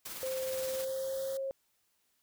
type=noise with tremolo; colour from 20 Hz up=white; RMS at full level=-41 dBFS; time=0.05-0.85 s; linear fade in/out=10 ms; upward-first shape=sine; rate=19 Hz; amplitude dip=40%
type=tone with pitch glide; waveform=sine; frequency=523.3 to 539.3 Hz; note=C5 to C#5; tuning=0 to -48 cents; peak=-33 dBFS; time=0.23-1.51 s; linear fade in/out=0 ms; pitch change=+52 cents; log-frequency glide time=0.62-1.37 s
type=band-stop noise; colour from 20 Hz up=white; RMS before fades=-47 dBFS; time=0.51-1.37 s; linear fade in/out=0 ms; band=1900 to 3100 Hz; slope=96 dB/octave
effects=white hiss -75 dBFS RMS until 2.22 s